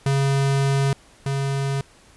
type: tone pair in turn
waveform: square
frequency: 137.7 / 137.7 Hz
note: C#3 / C#3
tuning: -11 / -11 cents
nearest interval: unison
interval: 0 cents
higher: neither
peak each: -18 / -22 dBFS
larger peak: first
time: 0.06-0.93 / 1.26-1.81 s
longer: first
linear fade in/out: 2 ms
effects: pink hiss -52 dBFS RMS until 2.16 s + resampled to 24000 Hz